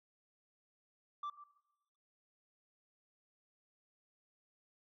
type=tone with echo; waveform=sine; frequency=1171 Hz; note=D6; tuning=5 cents flat; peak=-36 dBFS; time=1.23-1.3 s; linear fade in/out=5 ms; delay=140 ms; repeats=2; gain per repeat=-15 dB; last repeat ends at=1.58 s; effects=noise-tail reverb RT60 1.0 s tail -19 dB re dry + tanh soft clip ceiling -38 dBFS